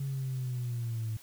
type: linear sweep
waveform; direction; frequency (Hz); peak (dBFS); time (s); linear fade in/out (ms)
sine; down; 138.59 to 108.9; -30; 0-1.17; 5
effects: tanh soft clip ceiling -28 dBFS + white hiss -55 dBFS RMS until 1.22 s